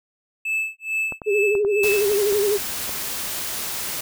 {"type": "tone with tremolo", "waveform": "triangle", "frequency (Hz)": 2621, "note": "E7", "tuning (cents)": -11, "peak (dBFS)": -18, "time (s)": [0.45, 2.15], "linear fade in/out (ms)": 5, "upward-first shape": "sine", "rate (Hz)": 2.3, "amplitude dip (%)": 100}
{"type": "clicks", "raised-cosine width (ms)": 1, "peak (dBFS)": -19, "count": 8, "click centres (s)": [1.123, 1.218, 1.552, 1.649, 1.843, 2.117, 2.326, 2.893]}
{"type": "tone with vibrato", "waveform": "sine", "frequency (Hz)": 409.2, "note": "G#4", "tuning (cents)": -26, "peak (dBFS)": -17, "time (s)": [1.26, 2.58], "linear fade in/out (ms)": 20, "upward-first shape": "sine", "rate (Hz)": 12, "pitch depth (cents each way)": 74}
{"type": "noise", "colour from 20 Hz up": "white", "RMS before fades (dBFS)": -28, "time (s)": [1.83, 4.01], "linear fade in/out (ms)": 5}
{"effects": []}